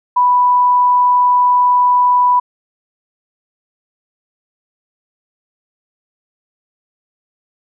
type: tone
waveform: sine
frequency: 987.8 Hz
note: B5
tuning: in tune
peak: -8 dBFS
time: 0.16-2.4 s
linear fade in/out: 10 ms
effects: none